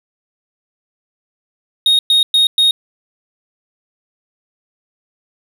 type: tone bursts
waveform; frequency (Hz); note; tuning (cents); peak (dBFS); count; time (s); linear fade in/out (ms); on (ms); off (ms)
triangle; 3729; A#7; 0; -7; 4; 1.86-2.71; 2; 130; 110
effects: none